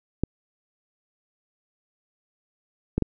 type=clicks; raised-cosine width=3 ms; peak=-9 dBFS; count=3; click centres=0.236 / 2.98 / 3.023 s; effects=none